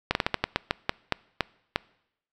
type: slowing click train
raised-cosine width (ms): 0.3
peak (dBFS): -6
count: 12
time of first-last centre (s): 0.11-1.76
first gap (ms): 41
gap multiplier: 1.24
effects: noise-tail reverb RT60 0.8 s tail -24 dB re dry